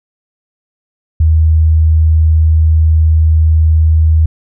sine tone, 79.3 Hz, D#2, 33 cents sharp, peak -5 dBFS, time 1.2-4.26 s, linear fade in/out 5 ms, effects none

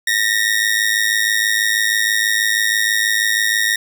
sawtooth ring-modulated tone, 1864.7 Hz, A#6, in tune, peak -8 dBFS, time 0.07-3.76 s, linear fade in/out 5 ms, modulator 53.1 Hz, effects none

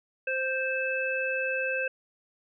harmonic tone, 523.3 Hz, C5, in tune, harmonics 1 / 3 / 5, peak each -31 / -31 / -31 dBFS, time 0.27-1.88 s, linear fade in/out 5 ms, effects none

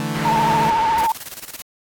sawtooth chord, D suspended second, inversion none, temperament equal, 146.83 / 164.81 / 220 Hz, D3 / E3 / A3, 0 / 0 / 0 cents, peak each -22 / -23 / -21 dBFS, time 0-0.7 s, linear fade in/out 0 ms
white low-pass noise, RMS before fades -28 dBFS, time 0.14-1.07 s, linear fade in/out 10 ms, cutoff 1900 Hz, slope 12 dB/octave
sine tone with vibrato, 900 Hz, A5, 39 cents sharp, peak -15 dBFS, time 0.25-1.12 s, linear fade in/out 2 ms, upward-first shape sine, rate 14 Hz, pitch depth 59 cents each way
white noise with tremolo, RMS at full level -32 dBFS, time 0.98-1.62 s, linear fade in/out 0 ms, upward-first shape square, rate 18 Hz, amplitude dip 75%
effects AAC 64 kbps

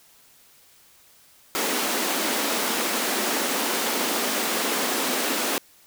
pink high-pass noise, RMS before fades -25 dBFS, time 1.55-5.58 s, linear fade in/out 0 ms, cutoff 220 Hz, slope 48 dB/octave, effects white hiss -55 dBFS RMS until 5.86 s

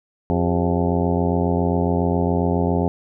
harmonic tone with a mistuned harmonic, 87.31 Hz, F2, in tune, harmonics 1 / 2 / 3 / 4 / 5 / 6 / 7 / 8 / 9 / 10, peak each -23 / -22 / -24 / -29 / -25 / -29 / -32 / -29 / -32 / -32 dBFS, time 0.3-2.88 s, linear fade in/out 0 ms, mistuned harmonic 5, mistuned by -100 cents, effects none

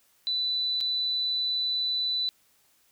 sine tone with dropouts, 3984 Hz, B7, 14 cents sharp, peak -25 dBFS, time 0.27-2.29 s, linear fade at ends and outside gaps 0 ms, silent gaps 0.805-0.81 s, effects white hiss -65 dBFS RMS until 2.91 s

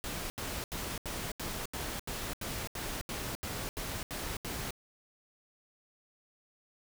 pink noise bursts, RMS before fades -38 dBFS, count 14, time 0.04-4.707 s, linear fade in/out 0 ms, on 260 ms, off 79 ms, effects none

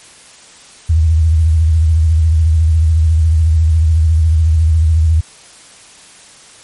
sine tone with vibrato, 80 Hz, D#2, 49 cents sharp, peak -7 dBFS, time 0.89-5.21 s, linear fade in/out 10 ms, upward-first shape triangle, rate 14 Hz, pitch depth 100 cents each way, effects white hiss -40 dBFS RMS until 6.63 s + MP3 48 kbps

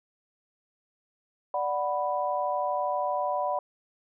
sine chord, B minor, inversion first, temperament equal, 587.3 / 740 / 987.8 Hz, D5 / F#5 / B5, 0 / 0 / 0 cents, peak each -30 dBFS, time 1.54-3.59 s, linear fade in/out 2 ms, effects none

